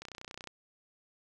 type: click train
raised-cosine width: 0.2 ms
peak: -26 dBFS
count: 15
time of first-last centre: 0.02-0.473 s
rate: 30.9 Hz
effects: none